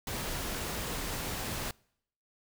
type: noise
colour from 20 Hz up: pink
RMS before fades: -36 dBFS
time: 0.07-1.71 s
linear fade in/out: 2 ms
effects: noise-tail reverb RT60 0.7 s tail -26 dB re dry